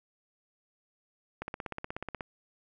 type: click train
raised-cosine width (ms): 0.5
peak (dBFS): -21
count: 14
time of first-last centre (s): 1.42-2.208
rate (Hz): 16.5
effects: none